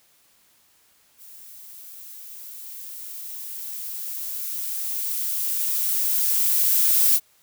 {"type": "noise with level ramp", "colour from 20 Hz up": "violet", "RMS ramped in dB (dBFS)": [-45, -17], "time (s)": [1.17, 7.2], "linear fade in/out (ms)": 50, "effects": ["white hiss -60 dBFS RMS until 7.42 s"]}